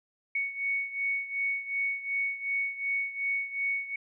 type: beating tone pair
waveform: sine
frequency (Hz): 2223 / 2225.7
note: C#7 / C#7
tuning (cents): +4 / +6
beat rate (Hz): 2.7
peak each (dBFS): -30 / -34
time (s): 0.35-3.96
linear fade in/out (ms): 5
effects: none